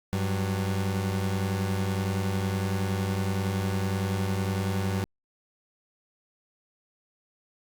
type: tone pair together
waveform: 30% pulse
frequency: 98 / 185.21 Hz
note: G2 / F#3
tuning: 0 / +2 cents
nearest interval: major seventh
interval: 1102 cents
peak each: -24 / -30 dBFS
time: 0.13-5.04 s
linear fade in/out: 0 ms
effects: Opus 48 kbps